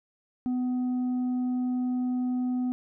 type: tone with tanh clipping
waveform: triangle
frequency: 250.6 Hz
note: B3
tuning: 25 cents sharp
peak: -26 dBFS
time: 0.46-2.72 s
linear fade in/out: 0 ms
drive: 8 dB
effects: none